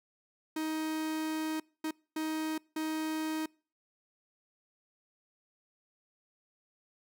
45% pulse tone bursts at uneven times, 314 Hz, D#4, 16 cents sharp, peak -32 dBFS, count 4, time 0.56-1.6 / 1.84-1.91 / 2.16-2.58 / 2.76-3.46 s, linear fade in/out 5 ms, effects noise-tail reverb RT60 0.4 s tail -26 dB re dry

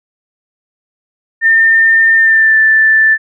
sine tone with pitch glide, 1807 to 1763.7 Hz, A6 to A6, +46 to +4 cents, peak -5 dBFS, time 1.41-3.18 s, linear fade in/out 50 ms, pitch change -42 cents, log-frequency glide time 2.16-2.57 s, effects none

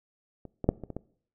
clicks, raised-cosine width 2 ms, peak -29 / -19 / -7 / -24 / -24 / -21 dBFS, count 6, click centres 0.453 / 0.643 / 0.69 / 0.837 / 0.903 / 0.966 s, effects noise-tail reverb RT60 0.6 s tail -21 dB re dry

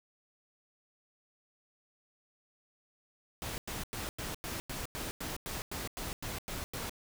pink noise bursts, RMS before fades -39 dBFS, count 14, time 3.42-6.895 s, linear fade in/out 0 ms, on 160 ms, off 95 ms, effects none

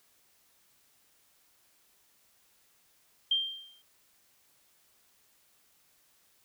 sine tone with exponential decay, 3172 Hz, G7, 20 cents sharp, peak -22 dBFS, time 3.31-3.82 s, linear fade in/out 5 ms, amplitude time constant 110 ms, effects white hiss -67 dBFS RMS until 6.44 s

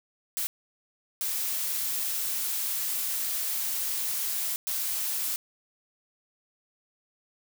blue noise bursts at uneven times, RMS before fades -30 dBFS, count 3, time 0.37-0.47 / 1.21-4.56 / 4.67-5.36 s, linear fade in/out 0 ms, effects none

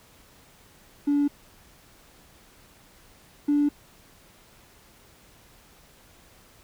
triangle tone pair in turn, 287.8 / 291.1 Hz, D4 / D4, -35 / -15 cents, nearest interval unison, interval 20 cents, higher second, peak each -16 / -15 dBFS, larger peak second, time 1.07-1.28 / 3.48-3.69 s, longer neither, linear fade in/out 10 ms, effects tanh soft clip ceiling -16 dBFS + pink hiss -55 dBFS RMS until 6.63 s

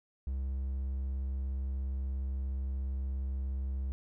triangle tone with vibrato, 66.5 Hz, C2, 29 cents sharp, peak -30 dBFS, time 0.27-3.92 s, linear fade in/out 0 ms, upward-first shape sine, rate 17 Hz, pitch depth 9 cents each way, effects none

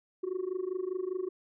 sine tone with amplitude modulation, 370 Hz, F#4, in tune, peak -26 dBFS, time 0.23-1.29 s, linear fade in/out 10 ms, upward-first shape sine, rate 25 Hz, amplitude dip 90%, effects tanh soft clip ceiling -27 dBFS

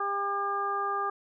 harmonic tone with a mistuned harmonic, 400 Hz, G4, 35 cents sharp, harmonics 1 / 2 / 3 / 4, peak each -36 / -34 / -29 / -40 dBFS, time 0-1.1 s, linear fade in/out 5 ms, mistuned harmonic 4, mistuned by +22 cents, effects none

